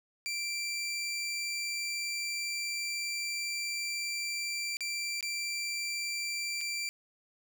20% pulse tone with dropouts, 2351 Hz, D7, 1 cent sharp, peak -28 dBFS, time 0.26-6.89 s, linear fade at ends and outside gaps 0 ms, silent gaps 4.769-4.807 / 5.208-5.227 / 6.608-6.612 s, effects none

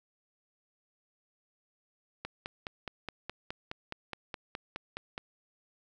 click train, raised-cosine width 0.3 ms, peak -21 dBFS, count 15, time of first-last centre 2.25-5.179 s, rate 4.78 Hz, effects none

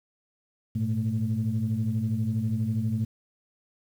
sine tone cluster, 105.2 / 117.5 / 220.6 Hz, G#2 / A#2 / A3, +23 / +14 / +5 cents, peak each -28 dBFS, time 0.75-3.05 s, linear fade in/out 10 ms, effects tanh soft clip ceiling -17 dBFS + 9-bit

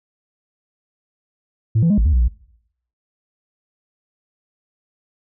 sine tone with pitch steps, 110.7 / 166.8 / 207.5 / 54 / 77 / 61.2 / 58.3 Hz, A2 / E3 / G#3 / A1 / D#2 / B1 / A#1, +11 / +21 / -1 / -32 / -17 / -15 / +1 cents, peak -10 dBFS, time 1.75-2.282 s, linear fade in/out 10 ms, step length 76 ms, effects noise-tail reverb RT60 0.7 s tail -20 dB re dry + tanh soft clip ceiling -10 dBFS

